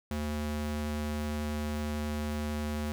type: ring-modulated tone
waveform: square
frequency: 150.3 Hz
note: D3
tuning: 40 cents sharp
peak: -29 dBFS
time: 0.11-2.92 s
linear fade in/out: 0 ms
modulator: 72.4 Hz
effects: none